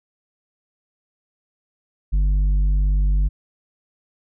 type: tone with tanh clipping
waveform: sine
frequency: 49 Hz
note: G1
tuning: in tune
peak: -16 dBFS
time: 2.12-3.29 s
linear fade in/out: 20 ms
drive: 6 dB
effects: none

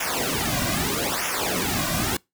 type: noise with flanger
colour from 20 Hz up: pink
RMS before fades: -25 dBFS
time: 0-2.17 s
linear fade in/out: 5 ms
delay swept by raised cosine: 0.23 to 2.33 ms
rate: 0.79 Hz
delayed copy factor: -0.95
effects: noise-tail reverb RT60 0.2 s tail -25 dB re dry

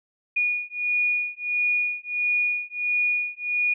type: beating tone pair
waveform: sine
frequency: 2449 / 2450.5 Hz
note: D#7 / D#7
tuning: -28 / -27 cents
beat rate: 1.5 Hz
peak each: -25 dBFS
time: 0.36-3.74 s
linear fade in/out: 10 ms
effects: none

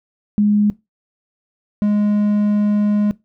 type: tone pair in turn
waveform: sine / triangle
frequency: 207.7 / 207.7 Hz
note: G#3 / G#3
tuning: 0 / 0 cents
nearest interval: unison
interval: 0 cents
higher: neither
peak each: -11 dBFS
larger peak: neither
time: 0.38-0.7 / 1.82-3.11 s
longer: second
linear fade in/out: 0 ms
effects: noise-tail reverb RT60 0.2 s tail -20 dB re dry

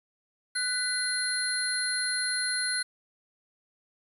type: tone cluster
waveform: sine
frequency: 1491 / 1996 / 4175 / 9850 Hz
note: F#6 / B6 / C8 / D#9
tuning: +13 / +18 / -5 / -19 cents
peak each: -31 / -38 / -31 / -32 dBFS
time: 0.55-2.83 s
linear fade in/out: 10 ms
effects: 9-bit

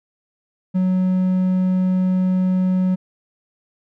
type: tone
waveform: triangle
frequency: 185 Hz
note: F#3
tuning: in tune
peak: -13 dBFS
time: 0.74-2.96 s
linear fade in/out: 20 ms
effects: none

